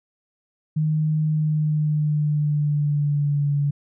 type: tone with pitch glide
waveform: sine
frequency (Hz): 154.7 to 143.51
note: D#3 to D3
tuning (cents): -10 to -40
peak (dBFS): -18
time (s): 0.76-3.71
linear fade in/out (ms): 10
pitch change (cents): -130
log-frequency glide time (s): 1.27-3.54
effects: none